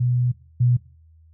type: tone pair in turn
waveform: sine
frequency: 123.47 / 122.62 Hz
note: B2 / B2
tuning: 0 / -12 cents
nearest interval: unison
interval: 12 cents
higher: first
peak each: -17 / -14 dBFS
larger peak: second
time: 0-0.32 / 0.6-0.77 s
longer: first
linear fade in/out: 10 ms
effects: noise-tail reverb RT60 0.4 s tail -21 dB re dry + added 80 Hz sine -49 dBFS peak until 1.33 s